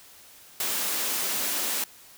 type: high-pass noise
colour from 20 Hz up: white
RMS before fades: -28 dBFS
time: 0.6-1.84 s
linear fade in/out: 2 ms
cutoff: 180 Hz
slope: 24 dB/octave
effects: white hiss -51 dBFS RMS until 2.17 s